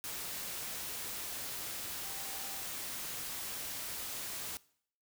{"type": "tone in noise", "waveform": "sine", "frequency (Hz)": 784, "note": "G5", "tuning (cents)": 0, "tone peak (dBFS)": -52, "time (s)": [2.04, 2.61], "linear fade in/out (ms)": 0, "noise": "white", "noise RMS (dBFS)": -41, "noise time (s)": [0.04, 4.57], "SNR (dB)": -14, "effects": ["noise-tail reverb RT60 0.6 s tail -21 dB re dry"]}